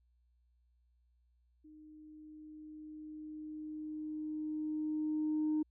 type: tone with level ramp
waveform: sine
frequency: 307.3 Hz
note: D#4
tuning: 21 cents flat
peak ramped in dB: -54 to -28 dBFS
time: 1.64-5.63 s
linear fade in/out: 10 ms
effects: tanh soft clip ceiling -27 dBFS + added 60 Hz sine -69 dBFS peak until 5.7 s